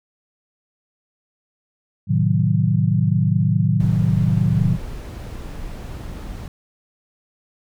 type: chord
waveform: sine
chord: A diminished seventh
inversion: none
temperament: equal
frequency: 110 / 130.81 / 155.56 / 185 Hz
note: A2 / C3 / Eb3 / Gb3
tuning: 0 / 0 / 0 / 0 cents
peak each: -19 / -22 / -19 / -21 dBFS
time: 2.07-4.78 s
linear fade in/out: 50 ms
type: noise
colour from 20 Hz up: brown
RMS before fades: -31 dBFS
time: 3.8-6.48 s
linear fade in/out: 2 ms
effects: none